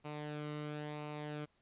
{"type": "tone with flanger", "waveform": "sawtooth", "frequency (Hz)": 149.5, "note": "D3", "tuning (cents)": 31, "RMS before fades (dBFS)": -43, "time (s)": [0.04, 1.46], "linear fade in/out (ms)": 20, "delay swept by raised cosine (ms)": [0.59, 1.21], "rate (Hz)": 0.98, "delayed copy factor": -0.55, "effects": ["pink hiss -75 dBFS RMS until 1.61 s", "resampled to 8000 Hz"]}